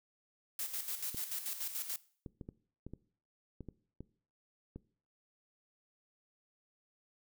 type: noise with tremolo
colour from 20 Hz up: blue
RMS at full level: -38 dBFS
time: 0.59-1.96 s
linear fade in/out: 2 ms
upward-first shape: square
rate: 6.9 Hz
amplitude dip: 60%
type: clicks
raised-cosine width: 3 ms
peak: -32 dBFS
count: 10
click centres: 1.146 / 2.262 / 2.412 / 2.489 / 2.866 / 2.936 / 3.607 / 3.687 / 4.006 / 4.76 s
effects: noise-tail reverb RT60 0.5 s tail -20 dB re dry